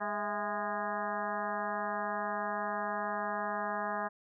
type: harmonic tone with a mistuned harmonic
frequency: 206.2 Hz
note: G#3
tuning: 12 cents flat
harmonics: 1 / 2 / 3 / 4 / 5 / 6 / 7 / 8 / 9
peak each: -43 / -45 / -39 / -38 / -40 / -40 / -47 / -41 / -49 dBFS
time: 0-4.09 s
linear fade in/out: 20 ms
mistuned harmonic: 3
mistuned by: +72 cents
effects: none